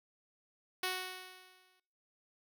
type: tone with exponential decay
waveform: 5% pulse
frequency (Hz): 370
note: F#4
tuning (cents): 0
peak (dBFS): -21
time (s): 0.83-1.8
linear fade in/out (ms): 5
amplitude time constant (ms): 210
effects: noise-tail reverb RT60 0.8 s tail -24 dB re dry